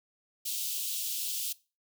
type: high-pass noise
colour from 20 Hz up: white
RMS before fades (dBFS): -34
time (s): 0.45-1.53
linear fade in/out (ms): 10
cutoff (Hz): 2800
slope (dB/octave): 48
effects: noise-tail reverb RT60 0.3 s tail -20 dB re dry